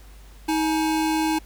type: tone pair together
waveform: square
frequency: 316 / 848 Hz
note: D#4 / G#5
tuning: +27 / +36 cents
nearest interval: octave + perfect fourth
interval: 1709 cents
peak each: -22 / -27 dBFS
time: 0.48-1.39 s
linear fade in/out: 10 ms
effects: added 50 Hz sine -43 dBFS peak until 1.45 s + pink hiss -53 dBFS RMS until 1.45 s